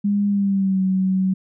sine tone with pitch glide, 203.2 to 188.5 Hz, G#3 to F#3, -38 to +32 cents, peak -16 dBFS, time 0.04-1.34 s, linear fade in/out 10 ms, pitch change -130 cents, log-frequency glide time 0.28-0.82 s, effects none

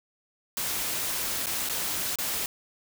white noise with dropouts, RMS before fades -30 dBFS, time 0.57-2.46 s, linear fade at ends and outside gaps 1 ms, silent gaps 1.46-1.468 / 1.689-1.696 / 2.157-2.186 s, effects none

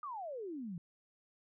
sine exponential sweep, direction down, 1244.5 to 162 Hz, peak -40 dBFS, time 0.03-0.78 s, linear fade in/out 2 ms, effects none

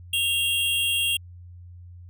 square tone pair together, 2771 / 3257 Hz, F7 / G#7, -14 / -34 cents, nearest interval minor third, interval 280 cents, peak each -25 dBFS, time 0.13-1.17 s, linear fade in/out 5 ms, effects added 88 Hz sine -41 dBFS peak until 2.09 s

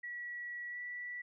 sine tone with pitch glide, 1933 to 1956.6 Hz, B6 to B6, -38 to -17 cents, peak -40 dBFS, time 0.03-1.22 s, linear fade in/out 10 ms, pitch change +21 cents, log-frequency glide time 0.69-0.79 s, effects none

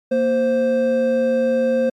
triangle tone pair together, 233.3 / 523.3 Hz, A#3 / C5, +2 / 0 cents, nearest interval octave + major second, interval 1398 cents, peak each -19 / -14 dBFS, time 0.11-1.9 s, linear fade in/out 10 ms, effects MP3 96 kbps

